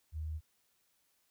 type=tone; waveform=sine; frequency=78 Hz; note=D#2; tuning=5 cents sharp; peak=-36 dBFS; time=0.12-0.41 s; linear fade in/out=50 ms; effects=white hiss -75 dBFS RMS until 1.3 s

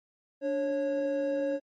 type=tone pair together; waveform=triangle; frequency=290.9 / 549.1 Hz; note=D4 / C#5; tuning=-16 / -17 cents; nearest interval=major seventh; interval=1099 cents; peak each=-31 / -26 dBFS; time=0.41-1.6 s; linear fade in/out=50 ms; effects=MP3 32 kbps

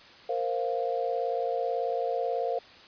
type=chord; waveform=sine; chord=Bb suspended second; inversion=none; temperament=just; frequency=466.2 / 524.4 / 699.2 Hz; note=Bb4 / C5 / F5; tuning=0 / +4 / +2 cents; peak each=-31 dBFS; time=0.29-2.59 s; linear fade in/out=5 ms; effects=white hiss -51 dBFS RMS until 2.87 s + resampled to 11025 Hz

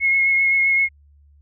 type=tone with vibrato; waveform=sine; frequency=2168 Hz; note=C#7; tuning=39 cents flat; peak=-14 dBFS; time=0-0.89 s; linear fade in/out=50 ms; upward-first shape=triangle; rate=7.7 Hz; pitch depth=20 cents each way; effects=added 72 Hz sine -49 dBFS peak until 1.41 s

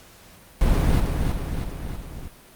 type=noise with echo; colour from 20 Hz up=brown; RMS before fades=-18 dBFS; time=0.61-1 s; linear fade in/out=2 ms; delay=320 ms; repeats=4; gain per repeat=-4 dB; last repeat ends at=2.28 s; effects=pink hiss -49 dBFS RMS until 2.55 s + Opus 48 kbps

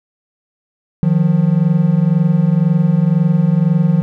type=tone pair together; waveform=triangle; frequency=155.56 / 177.52 Hz; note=D#3 / F3; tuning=0 / +29 cents; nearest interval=major second; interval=229 cents; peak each=-11 dBFS; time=1.03-4.02 s; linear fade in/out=0 ms; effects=none

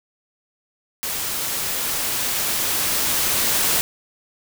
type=noise with level ramp; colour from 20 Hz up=white; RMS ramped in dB=-26 to -19 dBFS; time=1.03-3.81 s; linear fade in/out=0 ms; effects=none

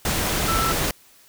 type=tone in noise; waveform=sine; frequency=1329 Hz; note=E6; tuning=14 cents sharp; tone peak=-22 dBFS; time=0.48-0.72 s; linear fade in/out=2 ms; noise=pink; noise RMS=-23 dBFS; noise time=0.05-0.91 s; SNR=-2 dB; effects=white hiss -53 dBFS RMS until 1.28 s

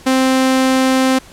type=tone; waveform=sawtooth; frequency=261.6 Hz; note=C4; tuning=in tune; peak=-7 dBFS; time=0.06-1.19 s; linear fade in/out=10 ms; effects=pink hiss -41 dBFS RMS until 1.32 s + low-pass 11000 Hz 12 dB/octave

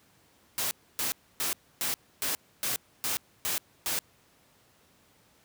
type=noise bursts; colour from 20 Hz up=white; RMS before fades=-30 dBFS; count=9; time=0.58-3.99 s; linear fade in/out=0 ms; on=130 ms; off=280 ms; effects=pink hiss -63 dBFS RMS until 5.44 s + high-pass 80 Hz 12 dB/octave

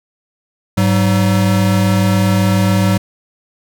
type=tone pair together; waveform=square; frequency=102.76 / 190.1 Hz; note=G#2 / F#3; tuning=-18 / +47 cents; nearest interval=major seventh; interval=1065 cents; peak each=-14 dBFS; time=0.77-2.98 s; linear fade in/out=10 ms; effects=none

